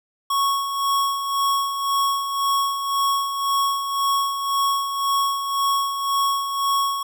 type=tone with tremolo; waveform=square; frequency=1106 Hz; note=C#6; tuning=4 cents flat; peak=-18 dBFS; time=0.3-7.03 s; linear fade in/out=5 ms; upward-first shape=sine; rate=1.9 Hz; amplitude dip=55%; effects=none